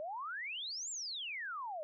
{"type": "exponential two-way sweep", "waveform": "sine", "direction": "up then down", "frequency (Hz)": [587, 7640, 587], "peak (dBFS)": -39, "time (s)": [0, 1.83], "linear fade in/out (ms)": 0, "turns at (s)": 0.9, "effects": []}